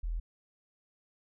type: tone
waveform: sine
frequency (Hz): 41.2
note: E1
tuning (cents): 0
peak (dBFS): -31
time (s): 0.03-0.2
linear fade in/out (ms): 10
effects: none